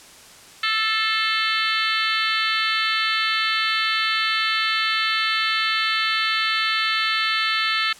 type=harmonic tone with a mistuned harmonic; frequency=440 Hz; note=A4; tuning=in tune; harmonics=3 / 4 / 5 / 6 / 7 / 8 / 9 / 10; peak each=-25 / -26 / -27 / -28 / -28 / -29 / -30 / -30 dBFS; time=0.63-7.93 s; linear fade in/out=5 ms; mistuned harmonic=5; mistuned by=-39 cents; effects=white hiss -45 dBFS RMS until 7.99 s + low-pass 9000 Hz 12 dB/octave